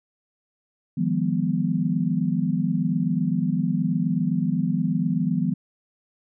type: chord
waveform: sine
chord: F half-diminished seventh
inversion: third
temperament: equal with one note detuned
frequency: 155.56 / 174.61 / 202.7 / 246.9 Hz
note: Eb3 / F3 / Ab3 / Cb4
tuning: 0 / 0 / -42 / 0 cents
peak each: -27 / -24 / -27 / -26 dBFS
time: 0.97-5.54 s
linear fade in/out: 10 ms
effects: none